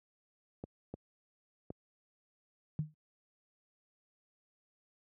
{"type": "clicks", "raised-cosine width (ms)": 2, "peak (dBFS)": -28, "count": 3, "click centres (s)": [0.639, 0.94, 1.704]}
{"type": "tone with exponential decay", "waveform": "sine", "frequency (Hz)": 153.4, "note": "D#3", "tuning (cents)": -24, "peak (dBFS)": -27, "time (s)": [2.79, 2.94], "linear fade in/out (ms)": 0, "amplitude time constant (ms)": 31}
{"effects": ["high-pass 80 Hz 12 dB/octave"]}